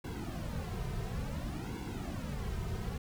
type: noise with flanger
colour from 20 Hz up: brown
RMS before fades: -38 dBFS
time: 0.04-2.98 s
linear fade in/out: 5 ms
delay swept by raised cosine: 1.6 to 3.6 ms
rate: 0.57 Hz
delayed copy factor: -0.9
effects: none